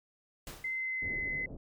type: noise with exponential decay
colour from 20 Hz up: pink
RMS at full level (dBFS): -41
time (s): 0.47-0.88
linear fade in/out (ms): 1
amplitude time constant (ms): 89
type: tone with pitch glide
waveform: sine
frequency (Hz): 2064 to 2039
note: C7 to C7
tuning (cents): -24 to -45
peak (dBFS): -32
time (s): 0.64-1.46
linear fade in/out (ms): 5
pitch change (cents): -21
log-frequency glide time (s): 0.74-1.17
type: low-pass noise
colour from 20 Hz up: pink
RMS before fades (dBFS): -44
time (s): 1.02-1.57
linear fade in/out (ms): 5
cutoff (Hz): 540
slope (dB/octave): 24
effects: MP3 96 kbps